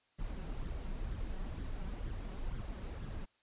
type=noise with flanger; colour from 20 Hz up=brown; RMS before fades=-40 dBFS; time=0.18-3.26 s; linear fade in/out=20 ms; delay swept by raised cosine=0.57 to 5.37 ms; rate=2.1 Hz; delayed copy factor=+0.5; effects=white hiss -74 dBFS RMS until 3.42 s + resampled to 8000 Hz